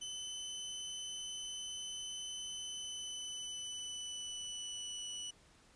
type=tone with pitch glide; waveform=25% pulse; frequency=3030 to 2956 Hz; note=F#7 to F#7; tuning=+40 to -2 cents; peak=-38 dBFS; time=0.01-5.31 s; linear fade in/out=10 ms; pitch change=-42 cents; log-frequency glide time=2.57-5.09 s; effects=pink hiss -65 dBFS RMS until 5.75 s + resampled to 22050 Hz